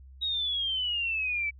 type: exponential sweep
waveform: sine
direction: down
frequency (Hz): 3824 to 2282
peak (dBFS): -27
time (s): 0.21-1.51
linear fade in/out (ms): 20
effects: added 66 Hz sine -47 dBFS peak until 1.59 s